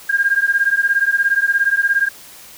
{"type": "beating tone pair", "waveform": "sine", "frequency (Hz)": [1604, 1621], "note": ["G6", "G#6"], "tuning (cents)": [39, -42], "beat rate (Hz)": 17, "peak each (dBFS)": -16, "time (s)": [0.09, 2.09], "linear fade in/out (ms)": 10, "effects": ["white hiss -40 dBFS RMS until 2.57 s"]}